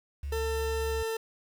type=tone with pitch glide; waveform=sine; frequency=70.6 to 70.07 Hz; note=C#2 to C#2; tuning=+32 to +19 cents; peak=-32 dBFS; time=0.23-1.03 s; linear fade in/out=5 ms; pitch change=-13 cents; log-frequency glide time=0.38-0.82 s
type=tone; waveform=40% pulse; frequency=448.1 Hz; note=A4; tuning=32 cents sharp; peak=-29 dBFS; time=0.32-1.17 s; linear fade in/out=5 ms
effects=9-bit